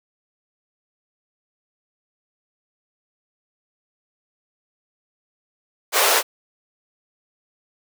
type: high-pass noise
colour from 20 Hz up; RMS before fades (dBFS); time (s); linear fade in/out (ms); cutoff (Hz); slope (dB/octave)
pink; -17; 5.92-6.23; 50; 400; 48
effects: none